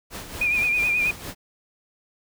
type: noise with tremolo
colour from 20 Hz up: pink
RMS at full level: -34 dBFS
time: 0.1-1.35 s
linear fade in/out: 50 ms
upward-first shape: sine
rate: 4.4 Hz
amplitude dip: 55%
type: tone with vibrato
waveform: sine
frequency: 2432 Hz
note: D#7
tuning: 40 cents flat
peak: -19 dBFS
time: 0.41-1.11 s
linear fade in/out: 5 ms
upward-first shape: sine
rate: 9.3 Hz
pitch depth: 46 cents each way
effects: none